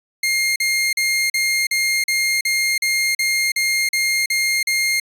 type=tone bursts; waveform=sawtooth; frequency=2123 Hz; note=C7; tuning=25 cents sharp; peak=-13 dBFS; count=13; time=0.23-5 s; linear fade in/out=5 ms; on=330 ms; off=40 ms; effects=resampled to 32000 Hz